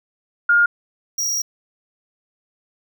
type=tone pair in turn; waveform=sine / square; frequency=1417 / 5688 Hz; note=F6 / F8; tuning=+25 / +31 cents; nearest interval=2 octaves; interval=2406 cents; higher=second; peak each=-11 / -20 dBFS; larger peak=first; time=0.49-0.66 / 1.18-1.42 s; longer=second; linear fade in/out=5 ms; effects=none